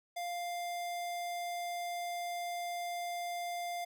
square tone, 699 Hz, F5, 1 cent sharp, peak -37 dBFS, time 0.16-3.85 s, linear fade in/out 10 ms, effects none

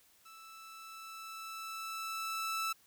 sawtooth tone with level ramp, 1318.5 Hz, E6, in tune, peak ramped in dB -49 to -29 dBFS, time 0.25-2.73 s, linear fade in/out 10 ms, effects white hiss -66 dBFS RMS until 2.86 s

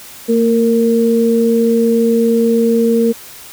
sine tone pair together, 228.6 / 462 Hz, A#3 / A#4, -34 / -16 cents, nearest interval octave, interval 1218 cents, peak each -12 dBFS, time 0.28-3.13 s, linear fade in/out 20 ms, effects white hiss -35 dBFS RMS until 3.52 s

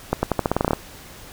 accelerating click train, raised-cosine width 1 ms, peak -4 dBFS, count 12, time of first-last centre 0.13-0.733 s, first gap 100 ms, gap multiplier 0.87, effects pink hiss -42 dBFS RMS until 1.32 s

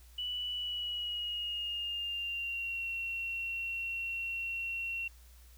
sine tone with pitch glide, 2960 to 2730 Hz, F#7 to F7, 0 to -40 cents, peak -34 dBFS, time 0.18-5.08 s, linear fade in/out 5 ms, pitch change -140 cents, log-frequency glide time 0.53-2.87 s, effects added 60 Hz sine -54 dBFS peak until 5.57 s + white hiss -63 dBFS RMS until 5.57 s

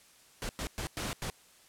pink noise bursts at uneven times, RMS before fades -36 dBFS, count 5, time 0.42-0.49 / 0.59-0.67 / 0.78-0.87 / 0.97-1.13 / 1.22-1.3 s, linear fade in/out 0 ms, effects white hiss -60 dBFS RMS until 1.68 s + low-pass 11000 Hz 12 dB/octave

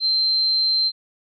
sine tone, 4125 Hz, C8, 25 cents flat, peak -16 dBFS, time 0-0.92 s, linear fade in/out 50 ms, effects MP3 96 kbps

